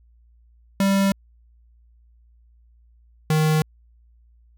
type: tone pair in turn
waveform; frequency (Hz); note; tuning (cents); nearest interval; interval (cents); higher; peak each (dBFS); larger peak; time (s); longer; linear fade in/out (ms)
square; 196 / 155.57; G3 / D#3; 0 / 0; major third; 400; first; -17; neither; 0.8-1.12 / 3.3-3.62; neither; 2
effects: added 58 Hz sine -52 dBFS peak until 4.57 s